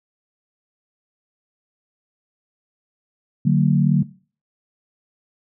sine chord, D augmented, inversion none, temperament equal with one note detuned, 146.83 / 185 / 227.8 Hz, D3 / F#3 / A#3, 0 / 0 / -40 cents, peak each -16 / -17 / -20 dBFS, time 3.45-4.03 s, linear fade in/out 10 ms, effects noise-tail reverb RT60 0.4 s tail -19 dB re dry

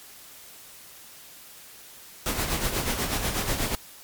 pink noise with tremolo, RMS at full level -25 dBFS, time 2.26-3.75 s, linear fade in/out 0 ms, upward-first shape sine, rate 8.2 Hz, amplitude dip 55%, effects white hiss -47 dBFS RMS until 4.03 s + MP3 96 kbps

